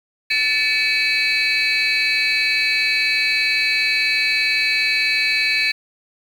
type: tone cluster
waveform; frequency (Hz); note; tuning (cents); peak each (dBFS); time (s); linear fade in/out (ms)
sine; 1749 / 2269 / 2587 / 4055 / 4478; A6 / C#7 / E7 / B7 / C#8; -11 / +40 / -33 / +45 / +17; -23 / -19 / -20 / -22 / -25; 0.3-5.72; 10
effects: tanh soft clip ceiling -10 dBFS + 7-bit